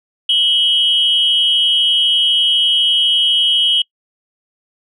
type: tone pair together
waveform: sine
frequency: 2960 / 3232 Hz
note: F#7 / G#7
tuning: 0 / -48 cents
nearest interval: major second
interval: 152 cents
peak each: -12 dBFS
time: 0.29-3.82 s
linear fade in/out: 5 ms
effects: noise-tail reverb RT60 0.1 s tail -26 dB re dry + tanh soft clip ceiling -5 dBFS